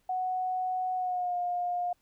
sine tone with pitch glide, 740 to 710.3 Hz, F#5 to F5, 0 to +29 cents, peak -28 dBFS, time 0.09-1.93 s, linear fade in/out 5 ms, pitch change -71 cents, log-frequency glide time 0.95-1.36 s, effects pink hiss -72 dBFS RMS until 2.01 s

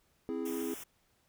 triangle chord, C augmented, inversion none, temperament equal, 261.6 / 329.6 / 415.3 Hz, C4 / E4 / G#4, 0 / 0 / 0 cents, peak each -36 dBFS, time 0.29-0.74 s, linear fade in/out 0 ms
white band-stop noise, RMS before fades -46 dBFS, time 0.45-0.84 s, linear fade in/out 10 ms, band 3500 to 5300 Hz, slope 96 dB/octave
effects pink hiss -72 dBFS RMS until 1.28 s

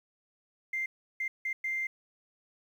sine tone bursts at uneven times, 2093 Hz, C7, in tune, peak -29 dBFS, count 4, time 0.73-0.86 / 1.2-1.28 / 1.45-1.53 / 1.64-1.87 s, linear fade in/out 5 ms, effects tanh soft clip ceiling -25 dBFS + 10-bit

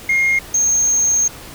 sine tone pair in turn, 2134 / 6417 Hz, C7 / G8, +34 / +40 cents, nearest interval octave + perfect fifth, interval 1906 cents, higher second, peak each -10 dBFS, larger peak neither, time 0.09-0.39 / 0.54-1.28 s, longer second, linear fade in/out 5 ms, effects tanh soft clip ceiling -11 dBFS + pink hiss -36 dBFS RMS until 1.54 s

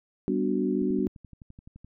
sine chord, G major seventh, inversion none, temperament equal, 196 / 246.9 / 293.7 / 370 Hz, G3 / B3 / D4 / F#4, 0 / 0 / 0 / 0 cents, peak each -29 dBFS, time 0.28-1.07 s, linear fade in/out 0 ms
click train, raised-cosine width 5 ms, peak -34 dBFS, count 13, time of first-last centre 0.82-1.846 s, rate 11.7 Hz
effects none

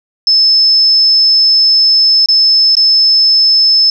sine tone with dropouts, 5240 Hz, E8, 11 cents flat, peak -5 dBFS, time 0.27-3.9 s, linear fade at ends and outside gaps 2 ms, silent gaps 2.26-2.286 / 2.753-2.768 s, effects 7-bit

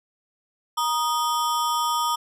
square ring-modulated tone, 1092 Hz, C#6, 26 cents flat, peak -19 dBFS, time 0.77-2.16 s, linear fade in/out 10 ms, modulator 147 Hz, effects resampled to 32000 Hz

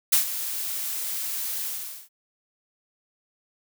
blue noise with ADSR envelope, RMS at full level -17 dBFS, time 0.12-2.09 s, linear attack 11 ms, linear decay 110 ms, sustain -13 dB, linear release 440 ms, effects none

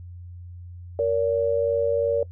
sine tone pair together, 467.2 / 570 Hz, A#4 / C#5, +4 / +48 cents, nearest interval minor third, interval 344 cents, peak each -22 dBFS, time 0.99-2.23 s, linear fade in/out 2 ms, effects noise-tail reverb RT60 0.1 s tail -22 dB re dry + added 88 Hz sine -37 dBFS peak until 2.31 s

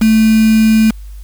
sine tone with quantisation, 220 Hz, A3, in tune, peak -6 dBFS, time 0.01-0.91 s, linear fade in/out 10 ms, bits 3, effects added 50 Hz sine -27 dBFS peak until 1.23 s + white hiss -49 dBFS RMS until 1.23 s

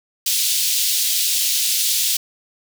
pink high-pass noise, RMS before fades -19 dBFS, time 0.26-2.17 s, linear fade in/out 5 ms, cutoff 3300 Hz, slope 24 dB/octave, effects none

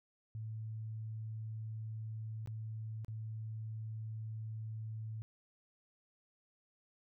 sine tone with dropouts, 110 Hz, A2, in tune, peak -40 dBFS, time 0.35-5.22 s, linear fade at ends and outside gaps 0 ms, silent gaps 2.46-2.474 / 3.047-3.082 s, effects none

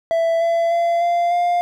triangle tone with pitch steps, 663 / 672.6 / 682.4 / 692.4 / 702.4 Hz, E5 / E5 / F5 / F5 / F5, +10 / +35 / -40 / -15 / +10 cents, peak -13 dBFS, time 0.11-1.61 s, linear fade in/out 0 ms, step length 300 ms, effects none

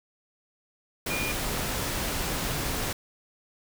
sine tone in noise, 2422 Hz, D#7, 47 cents flat, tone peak -31 dBFS, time 1.1-1.32 s, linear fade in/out 5 ms, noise pink, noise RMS -30 dBFS, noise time 1.06-2.93 s, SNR -4 dB, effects none

